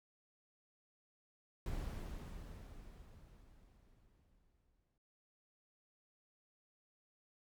brown noise with exponential decay, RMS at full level -40 dBFS, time 1.66-4.98 s, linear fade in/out 2 ms, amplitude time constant 720 ms, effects noise-tail reverb RT60 0.5 s tail -22 dB re dry + MP3 96 kbps

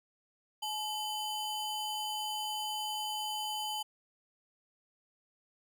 square ring-modulated tone, 1943 Hz, B6, 29 cents flat, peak -32 dBFS, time 0.62-3.83 s, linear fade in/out 10 ms, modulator 1090 Hz, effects none

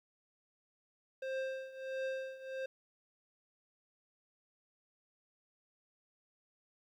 square tone with tremolo, 528 Hz, C5, 16 cents sharp, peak -35 dBFS, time 1.22-2.66 s, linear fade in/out 5 ms, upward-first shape triangle, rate 1.5 Hz, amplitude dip 85%, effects low-pass 3000 Hz 12 dB/octave + 12-bit

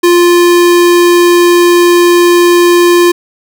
square tone, 349.2 Hz, F4, in tune, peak -4 dBFS, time 0.03-3.12 s, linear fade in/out 10 ms, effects none

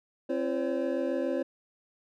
triangle tone cluster, 264.8 / 339.8 / 518 / 565 Hz, C4 / F4 / C5 / C#5, +21 / -47 / -17 / +33 cents, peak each -31 dBFS, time 0.29-1.43 s, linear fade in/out 10 ms, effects none

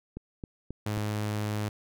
click train, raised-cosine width 3 ms, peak -24 dBFS, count 4, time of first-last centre 0.17-0.974 s, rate 3.73 Hz
sawtooth tone, 105.5 Hz, G#2, 28 cents sharp, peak -25 dBFS, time 0.86-1.69 s, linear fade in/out 5 ms
effects none

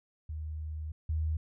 sine tone pair in turn, 77.5 / 78.54 Hz, D#2 / D#2, -6 / +17 cents, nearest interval unison, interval 23 cents, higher second, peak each -35 / -28 dBFS, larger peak second, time 0.29-0.92 / 1.09-1.37 s, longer first, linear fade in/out 5 ms, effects none

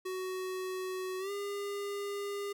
square tone with pitch glide, 372.6 to 404 Hz, F#4 to G#4, +12 to -48 cents, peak -36 dBFS, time 0.05-2.53 s, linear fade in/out 10 ms, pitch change +140 cents, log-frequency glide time 1.19-1.31 s, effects none

